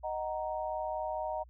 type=chord; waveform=sine; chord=D# minor; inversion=none; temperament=just; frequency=622.3 / 746.7 / 933.4 Hz; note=D#5 / F#5 / A#5; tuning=0 / +16 / +2 cents; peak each=-36 / -38 / -38 dBFS; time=0.03-1.44 s; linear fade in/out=20 ms; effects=added 60 Hz sine -53 dBFS peak until 1.49 s